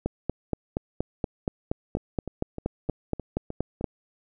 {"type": "two click trains", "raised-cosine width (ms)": 2, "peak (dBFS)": [-20, -12], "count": [7, 17], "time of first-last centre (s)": [[1.97, 3.81], [0.06, 3.843]], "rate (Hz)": [3.26, 4.23], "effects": []}